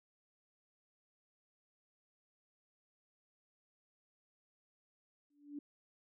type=tone with exponential growth; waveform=sine; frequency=290 Hz; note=D4; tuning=22 cents flat; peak=-39 dBFS; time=5.3-5.59 s; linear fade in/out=5 ms; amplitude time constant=63 ms; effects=none